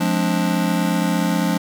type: chord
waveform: square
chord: D half-diminished seventh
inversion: first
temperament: just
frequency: 176.2 / 211.4 / 264.3 / 293.7 Hz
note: F3 / Ab3 / C4 / D4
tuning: +16 / +31 / +18 / 0 cents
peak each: -21 / -24 / -27 / -25 dBFS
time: 0-1.58 s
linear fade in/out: 10 ms
effects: none